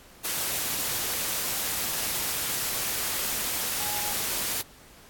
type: tone in noise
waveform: sine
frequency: 830.6 Hz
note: G#5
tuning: in tune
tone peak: -36 dBFS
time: 3.8-4.13 s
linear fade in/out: 10 ms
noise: white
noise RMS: -29 dBFS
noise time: 0.24-4.62 s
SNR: -10 dB
effects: pink hiss -52 dBFS RMS until 5.09 s + AAC 64 kbps